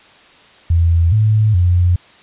sine tone with pitch steps, 84 / 108 / 88.6 Hz, E2 / A2 / F2, +33 / -32 / +25 cents, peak -9 dBFS, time 0.7-1.96 s, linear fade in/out 5 ms, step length 420 ms, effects white hiss -45 dBFS RMS until 2.22 s + resampled to 8000 Hz

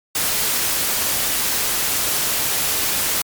white noise, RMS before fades -20 dBFS, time 0.15-3.22 s, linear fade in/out 5 ms, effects MP3 96 kbps

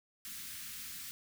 white band-stop noise, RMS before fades -45 dBFS, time 0.25-1.11 s, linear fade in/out 0 ms, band 260 to 1400 Hz, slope 24 dB/octave, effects none

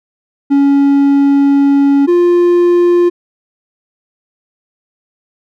triangle tone pair in turn, 280 / 350.2 Hz, C#4 / F4, +18 / +5 cents, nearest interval major third, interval 387 cents, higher second, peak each -4 dBFS, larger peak neither, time 0.5-2.07 / 2.07-3.1 s, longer first, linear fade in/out 20 ms, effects none

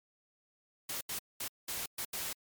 white noise bursts at uneven times, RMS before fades -38 dBFS, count 6, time 0.89-1.01 / 1.09-1.19 / 1.4-1.48 / 1.68-1.86 / 1.98-2.05 / 2.13-2.33 s, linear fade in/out 5 ms, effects MP3 96 kbps

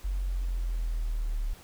sine linear sweep, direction down, 46.96 to 35.88 Hz, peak -27 dBFS, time 0.04-1.54 s, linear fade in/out 10 ms, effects pink hiss -53 dBFS RMS until 1.63 s

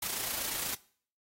white noise with amplitude modulation, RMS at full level -33 dBFS, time 0.02-0.75 s, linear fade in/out 5 ms, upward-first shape sine, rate 28.4 Hz, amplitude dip 45%, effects noise-tail reverb RT60 0.5 s tail -20 dB re dry + AAC 48 kbps

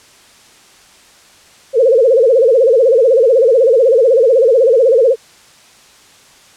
sine tone with vibrato, 492.1 Hz, B4, 6 cents flat, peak -6 dBFS, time 1.73-5.16 s, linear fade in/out 50 ms, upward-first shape sine, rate 16 Hz, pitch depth 190 cents each way, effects white hiss -44 dBFS RMS until 6.56 s + low-pass 8000 Hz 12 dB/octave

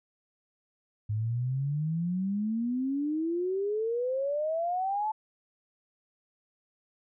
sine exponential sweep, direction up, 103.83 to 880 Hz, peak -27 dBFS, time 1.09-5.12 s, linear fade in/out 10 ms, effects none

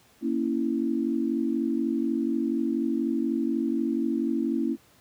sine chord, A# diminished, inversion none, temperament equal, 233.1 / 277.2 / 329.6 Hz, A#3 / C#4 / E4, 0 / 0 / 0 cents, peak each -28 dBFS, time 0.21-4.77 s, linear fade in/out 50 ms, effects pink hiss -59 dBFS RMS until 5 s + high-pass 80 Hz 12 dB/octave

